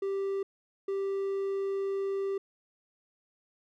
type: tone pair in turn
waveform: triangle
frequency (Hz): 392 / 392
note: G4 / G4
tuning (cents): 0 / 0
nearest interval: unison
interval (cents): 0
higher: neither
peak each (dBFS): -27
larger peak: neither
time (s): 0.02-0.43 / 0.88-2.38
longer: second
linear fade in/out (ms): 5
effects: none